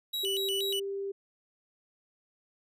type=tone with vibrato; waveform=45% pulse; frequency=3382 Hz; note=G#7; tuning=31 cents sharp; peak=-30 dBFS; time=0.13-0.8 s; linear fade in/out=10 ms; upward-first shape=square; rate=4.2 Hz; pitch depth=230 cents each way
type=tone with pitch glide; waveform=sine; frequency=391.7 to 395.1 Hz; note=G4 to G4; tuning=-1 to +14 cents; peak=-32 dBFS; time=0.23-1.12 s; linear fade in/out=10 ms; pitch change=+15 cents; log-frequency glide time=0.53-0.62 s
effects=none

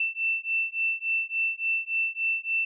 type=beating tone pair; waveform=sine; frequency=2673 / 2676.5 Hz; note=E7 / E7; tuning=+23 / +26 cents; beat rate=3.5 Hz; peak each=-28 dBFS; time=0-2.65 s; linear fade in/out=5 ms; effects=none

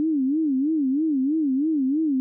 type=tone with vibrato; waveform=sine; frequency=289 Hz; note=D4; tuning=28 cents flat; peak=-19 dBFS; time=0-2.2 s; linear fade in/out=0 ms; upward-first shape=sine; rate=3.1 Hz; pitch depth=190 cents each way; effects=none

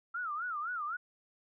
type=tone with vibrato; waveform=sine; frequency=1318.5 Hz; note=E6; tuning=in tune; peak=-34 dBFS; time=0.14-0.97 s; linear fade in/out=10 ms; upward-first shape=sine; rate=3.9 Hz; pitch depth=200 cents each way; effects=none

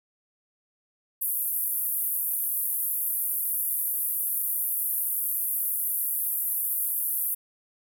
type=band-pass noise; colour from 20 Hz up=pink; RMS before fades=-28 dBFS; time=1.21-7.35 s; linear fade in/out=10 ms; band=11000 to 15000 Hz; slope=48 dB/octave; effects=none

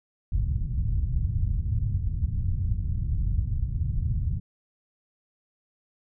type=low-pass noise; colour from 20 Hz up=white; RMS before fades=-26 dBFS; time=0.32-4.4 s; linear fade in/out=5 ms; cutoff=110 Hz; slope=24 dB/octave; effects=none

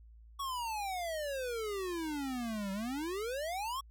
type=exponential two-way sweep; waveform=square; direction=down then up; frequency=1130 to 190.2 to 1130 Hz; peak=-36 dBFS; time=0.39-3.81 s; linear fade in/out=10 ms; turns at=2.72 s; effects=added 56 Hz sine -53 dBFS peak until 3.9 s

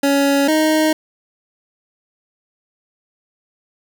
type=tone pair in turn; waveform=25% pulse; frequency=279.6 / 311.8 Hz; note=C#4 / D#4; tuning=+15 / +4 cents; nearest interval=major second; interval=189 cents; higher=second; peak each=-9 dBFS; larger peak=neither; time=0.03-0.48 / 0.48-0.93 s; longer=neither; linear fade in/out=5 ms; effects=none

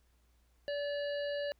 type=harmonic tone; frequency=576 Hz; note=D5; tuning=34 cents flat; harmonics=1 / 3 / 5 / 7 / 8; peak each=-34 / -44 / -48 / -51 / -52 dBFS; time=0.68-1.52 s; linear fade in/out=0 ms; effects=added 60 Hz sine -67 dBFS peak until 1.59 s + pink hiss -75 dBFS RMS until 1.59 s

